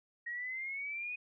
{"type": "exponential sweep", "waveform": "sine", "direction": "up", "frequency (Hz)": [1880, 2500], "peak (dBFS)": -37, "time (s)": [0.26, 1.16], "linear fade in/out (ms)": 10, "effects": []}